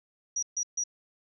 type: tone bursts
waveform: sine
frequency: 5790 Hz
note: F#8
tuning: 38 cents flat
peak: -27 dBFS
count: 3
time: 0.36-0.838 s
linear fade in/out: 5 ms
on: 66 ms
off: 140 ms
effects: none